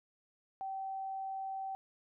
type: tone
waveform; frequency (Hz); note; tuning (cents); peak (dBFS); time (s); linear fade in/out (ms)
sine; 772; G5; -27; -37; 0.61-1.75; 0
effects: none